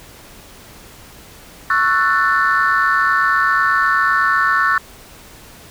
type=chord; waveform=sine; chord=F# minor seventh; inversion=second; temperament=just; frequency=1110 / 1332 / 1480 / 1776 Hz; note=C#6 / E6 / F#6 / A6; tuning=+2 / +18 / 0 / +16 cents; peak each=-17 dBFS; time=1.7-4.78 s; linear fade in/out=2 ms; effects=tanh soft clip ceiling -6 dBFS + pink hiss -41 dBFS RMS until 5.7 s